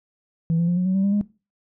sine tone with pitch steps, 164.81 / 170.13 / 175.62 / 181.29 / 187.14 / 193.18 / 199.42 / 205.9 Hz, E3 / F3 / F3 / F#3 / F#3 / G3 / G3 / G#3, 0 / -45 / +10 / -35 / +20 / -25 / +30 / -15 cents, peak -16 dBFS, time 0.5-1.212 s, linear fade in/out 0 ms, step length 89 ms, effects noise-tail reverb RT60 0.3 s tail -20 dB re dry + tanh soft clip ceiling -15 dBFS

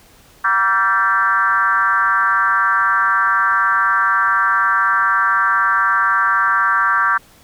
sine tone with frequency modulation, 1362 Hz, F6, 44 cents flat, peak -12 dBFS, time 0.44-7.18 s, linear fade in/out 10 ms, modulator 205 Hz, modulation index 1.6, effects pink hiss -48 dBFS RMS until 7.43 s

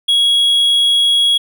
triangle tone, 3323 Hz, G#7, in tune, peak -8 dBFS, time 0.08-1.38 s, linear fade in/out 10 ms, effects none

